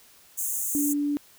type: high-pass noise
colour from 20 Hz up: pink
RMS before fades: -29 dBFS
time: 0.37-0.94 s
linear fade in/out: 20 ms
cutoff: 6400 Hz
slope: 96 dB/octave
type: tone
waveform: sine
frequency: 290 Hz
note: D4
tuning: 22 cents flat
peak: -23 dBFS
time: 0.75-1.17 s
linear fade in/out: 0 ms
effects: white hiss -55 dBFS RMS until 1.38 s